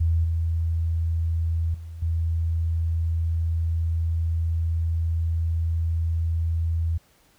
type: tone with level steps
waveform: sine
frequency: 82.41 Hz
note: E2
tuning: in tune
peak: -18 / -21 / -34 / -21 dBFS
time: 0-6.98 s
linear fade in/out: 10 ms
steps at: 0.24 / 1.74 / 2.02 s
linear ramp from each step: 5 ms
effects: pink hiss -60 dBFS RMS until 7.38 s